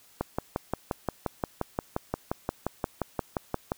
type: click train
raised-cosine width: 1 ms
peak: -13 dBFS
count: 21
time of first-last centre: 0.21-3.719 s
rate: 5.7 Hz
effects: white hiss -58 dBFS RMS until 3.77 s